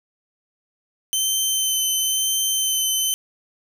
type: tone with vibrato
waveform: 15% pulse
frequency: 3081 Hz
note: G7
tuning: 31 cents flat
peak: -12 dBFS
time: 1.13-3.14 s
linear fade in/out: 0 ms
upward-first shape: sine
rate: 0.98 Hz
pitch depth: 12 cents each way
effects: none